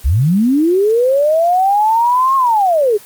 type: linear two-way sweep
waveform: sine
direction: up then down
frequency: 53.6 to 1088 to 391.4 Hz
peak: -9 dBFS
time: 0.04-2.98 s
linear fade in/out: 20 ms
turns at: 2.36 s
effects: white hiss -39 dBFS RMS until 3.05 s + Opus 24 kbps